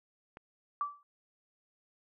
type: click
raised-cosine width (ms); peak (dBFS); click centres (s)
0.5; -32; 0.371
type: tone with exponential decay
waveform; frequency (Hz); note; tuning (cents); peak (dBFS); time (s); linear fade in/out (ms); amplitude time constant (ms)
sine; 1160; D6; -22; -27; 0.81-1.03; 1; 47
effects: none